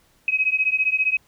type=beating tone pair; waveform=sine; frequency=2532 / 2547 Hz; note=D#7 / D#7; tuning=+30 / +40 cents; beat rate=15 Hz; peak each=-21 dBFS; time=0.28-1.17 s; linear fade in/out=2 ms; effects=pink hiss -60 dBFS RMS until 1.27 s